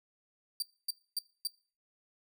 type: tone bursts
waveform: sawtooth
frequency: 4673 Hz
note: D8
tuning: 9 cents flat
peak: -28 dBFS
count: 4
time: 0.6-1.472 s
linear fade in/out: 2 ms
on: 23 ms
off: 260 ms
effects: noise-tail reverb RT60 0.4 s tail -22 dB re dry